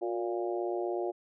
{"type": "harmonic tone with a mistuned harmonic", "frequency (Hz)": 116.54, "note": "A#2", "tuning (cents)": 0, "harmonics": [3, 4, 5, 6, 7], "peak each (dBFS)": [-32, -40, -38, -38, -43], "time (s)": [0.01, 1.12], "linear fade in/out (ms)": 20, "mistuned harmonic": 3, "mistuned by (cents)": 41, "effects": []}